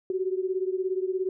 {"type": "beating tone pair", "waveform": "sine", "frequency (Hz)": [370, 387], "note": ["F#4", "G4"], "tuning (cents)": [0, -22], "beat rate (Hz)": 17, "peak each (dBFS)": [-27, -30], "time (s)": [0.1, 1.29], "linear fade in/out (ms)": 2, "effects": []}